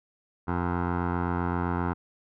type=tone with low-pass filter; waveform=15% pulse; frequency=87.7 Hz; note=F2; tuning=8 cents sharp; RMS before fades=-28 dBFS; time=0.47-1.94 s; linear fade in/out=20 ms; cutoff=1200 Hz; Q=3.8; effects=none